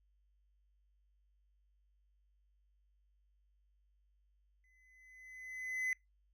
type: tone with exponential growth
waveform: triangle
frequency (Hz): 2026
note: B6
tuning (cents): +44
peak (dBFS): -30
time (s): 4.64-5.93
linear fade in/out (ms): 1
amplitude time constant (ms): 280
effects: noise-tail reverb RT60 0.2 s tail -25 dB re dry + added 50 Hz sine -70 dBFS peak until 6.33 s